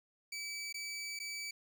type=tone with dropouts; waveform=20% pulse; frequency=2300 Hz; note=D7; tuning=37 cents flat; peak=-35 dBFS; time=0.32-1.51 s; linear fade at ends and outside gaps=5 ms; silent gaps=0.727-0.742 / 1.191-1.199 s; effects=none

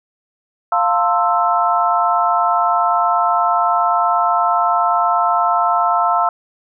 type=chord; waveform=sine; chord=F major seventh; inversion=none; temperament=equal with one note detuned; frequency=698.5 / 897.5 / 1046.5 / 1318.5 Hz; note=F5 / A5 / C6 / E6; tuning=0 / +34 / 0 / 0 cents; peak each=-17 / -19 / -20 / -17 dBFS; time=0.72-6.29 s; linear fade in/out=2 ms; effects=none

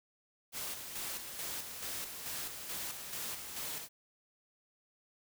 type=noise with tremolo; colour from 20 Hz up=white; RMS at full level=-40 dBFS; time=0.52-3.89 s; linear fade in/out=50 ms; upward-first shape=square; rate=2.3 Hz; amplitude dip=45%; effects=none

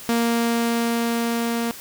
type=tone with level ramp; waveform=sawtooth; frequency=233.1 Hz; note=A#3; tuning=in tune; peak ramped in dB=-14 to -18 dBFS; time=0.09-1.71 s; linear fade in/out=0 ms; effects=white hiss -39 dBFS RMS until 1.8 s

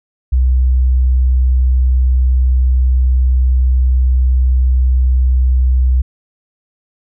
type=tone; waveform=sine; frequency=63.5 Hz; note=B1; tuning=49 cents sharp; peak=-8 dBFS; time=0.32-6.02 s; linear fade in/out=10 ms; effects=none

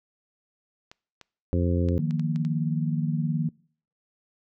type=clicks; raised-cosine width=0.2 ms; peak=-27 dBFS; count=7; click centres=0.915 / 1.213 / 1.887 / 2.109 / 2.196 / 2.36 / 2.45 s
type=harmonic tone; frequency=87.31 Hz; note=F2; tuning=in tune; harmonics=1 / 2 / 3 / 4 / 5 / 6; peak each=-23 / -28 / -29 / -32 / -34 / -34 dBFS; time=1.53-1.98 s; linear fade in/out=0 ms
type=chord; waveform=sine; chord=Eb suspended second; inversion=none; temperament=equal; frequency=155.56 / 174.61 / 233.1 Hz; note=Eb3 / F3 / Bb3; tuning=0 / 0 / 0 cents; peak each=-25 / -30 / -30 dBFS; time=1.99-3.49 s; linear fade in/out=2 ms
effects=noise-tail reverb RT60 0.5 s tail -24 dB re dry

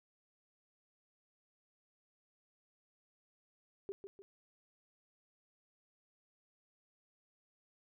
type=tone with echo; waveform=sine; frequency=393.7 Hz; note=G4; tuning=8 cents sharp; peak=-38 dBFS; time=3.89-3.92 s; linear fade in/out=0 ms; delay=150 ms; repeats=2; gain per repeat=-7 dB; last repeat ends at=4.22 s; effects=none

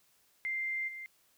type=tone with level steps; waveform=sine; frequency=2093 Hz; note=C7; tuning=in tune; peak=-32 / -41 dBFS; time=0.45-1.06 s; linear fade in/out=0 ms; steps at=0.87 s; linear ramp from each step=20 ms; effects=white hiss -69 dBFS RMS until 1.37 s

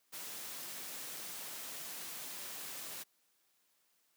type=noise; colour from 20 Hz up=white; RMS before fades=-45 dBFS; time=0.12-3.04 s; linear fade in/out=20 ms; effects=white hiss -75 dBFS RMS until 4.16 s + high-pass 150 Hz 12 dB/octave

